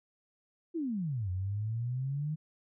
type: exponential two-way sweep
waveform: sine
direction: down then up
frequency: 353 to 89.7 to 157.1 Hz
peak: -31 dBFS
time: 0.74-2.36 s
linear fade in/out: 20 ms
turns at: 1.3 s
effects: none